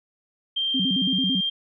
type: tone with pitch glide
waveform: sine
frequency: 3167 to 3187 Hz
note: G7 to G7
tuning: +17 to +28 cents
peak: -22 dBFS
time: 0.56-1.5 s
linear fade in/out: 10 ms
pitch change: +11 cents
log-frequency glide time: 0.75-1.22 s
type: tone with vibrato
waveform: sine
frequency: 222 Hz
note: A3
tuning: 16 cents sharp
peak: -23 dBFS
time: 0.74-1.41 s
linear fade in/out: 10 ms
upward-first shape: square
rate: 9 Hz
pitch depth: 290 cents each way
effects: none